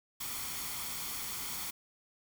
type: noise with comb filter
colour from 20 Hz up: white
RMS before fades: -39 dBFS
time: 0.2-1.71 s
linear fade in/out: 10 ms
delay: 0.9 ms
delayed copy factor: +0.5
effects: none